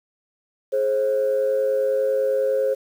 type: tone pair together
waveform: sine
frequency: 423 / 533 Hz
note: G#4 / C5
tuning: +32 / +32 cents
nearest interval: major third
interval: 400 cents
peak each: -23 / -18 dBFS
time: 0.72-2.75 s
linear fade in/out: 20 ms
effects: tanh soft clip ceiling -13 dBFS + 8-bit